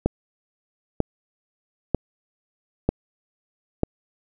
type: click train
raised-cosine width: 2 ms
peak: -5 dBFS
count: 5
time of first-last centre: 0.06-3.834 s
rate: 1.06 Hz
effects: none